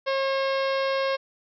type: harmonic tone with a mistuned harmonic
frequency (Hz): 540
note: C#5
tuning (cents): -45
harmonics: 1 / 2 / 3 / 4 / 5 / 6 / 7 / 8 / 9 / 10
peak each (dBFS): -24 / -30 / -34 / -36 / -38 / -40 / -41 / -42 / -43 / -44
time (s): 0.06-1.17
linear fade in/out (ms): 20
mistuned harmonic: 8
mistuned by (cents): -32
effects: none